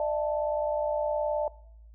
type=chord; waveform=sine; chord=D suspended second; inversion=none; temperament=equal with one note detuned; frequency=600 / 659.3 / 880 Hz; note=D5 / E5 / A5; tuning=+37 / 0 / 0 cents; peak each=-27 / -32 / -33 dBFS; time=0-1.48 s; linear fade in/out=2 ms; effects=noise-tail reverb RT60 0.7 s tail -21 dB re dry + added 55 Hz sine -48 dBFS peak until 1.94 s